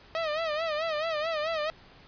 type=tone with vibrato; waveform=sawtooth; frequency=630 Hz; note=D#5; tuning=21 cents sharp; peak=-24 dBFS; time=0.15-1.7 s; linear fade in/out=0 ms; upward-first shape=sine; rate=4.6 Hz; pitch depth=100 cents each way; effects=pink hiss -54 dBFS RMS until 2.07 s + resampled to 11025 Hz